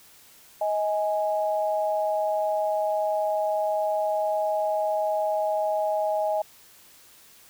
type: tone pair together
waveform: sine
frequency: 630.3 / 830.6 Hz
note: D#5 / G#5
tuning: +22 / 0 cents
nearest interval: perfect fourth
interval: 478 cents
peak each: -24 / -27 dBFS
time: 0.61-6.42 s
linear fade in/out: 5 ms
effects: white hiss -53 dBFS RMS until 7.49 s